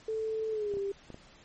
sine tone with pitch glide, 440 to 396.6 Hz, A4 to G4, 0 to +20 cents, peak -30 dBFS, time 0.08-0.92 s, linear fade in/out 5 ms, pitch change -180 cents, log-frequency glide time 0.51-0.78 s
clicks, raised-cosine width 2 ms, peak -31 dBFS, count 4, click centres 0.739 / 0.77 / 1.103 / 1.144 s
effects pink hiss -57 dBFS RMS until 1.44 s + MP3 32 kbps

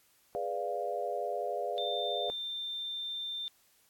sine chord, G# diminished seventh, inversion none, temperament equal, 415.3 / 493.9 / 587.3 / 698.5 Hz, G#4 / B4 / D5 / F5, 0 / 0 / 0 / 0 cents, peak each -39 / -38 / -37 / -36 dBFS, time 0.35-2.3 s, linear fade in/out 0 ms
sine tone, 3583 Hz, A7, 31 cents sharp, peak -35 dBFS, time 1.78-3.48 s, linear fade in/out 0 ms
effects white hiss -67 dBFS RMS until 3.89 s + AAC 64 kbps

